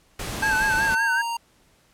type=noise; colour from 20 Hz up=pink; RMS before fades=-31 dBFS; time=0.19-0.95 s; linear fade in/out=5 ms
type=tone with pitch glide; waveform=square; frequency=873 to 930.3 Hz; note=A5 to A#5; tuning=-14 to -4 cents; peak=-26 dBFS; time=0.42-1.37 s; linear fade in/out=5 ms; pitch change=+110 cents; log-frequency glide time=0.71-1.18 s
type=tone with vibrato; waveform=sine; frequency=1568 Hz; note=G6; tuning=in tune; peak=-20 dBFS; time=0.42-1.22 s; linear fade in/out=10 ms; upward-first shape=sine; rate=5.3 Hz; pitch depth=86 cents each way
effects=pink hiss -60 dBFS RMS until 1.93 s + low-pass 12000 Hz 12 dB/octave